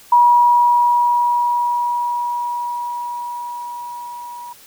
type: tone with level ramp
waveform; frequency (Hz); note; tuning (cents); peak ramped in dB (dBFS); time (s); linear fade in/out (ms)
sine; 963; B5; -44; -7 to -30; 0.12-4.53; 5
effects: white hiss -45 dBFS RMS until 4.66 s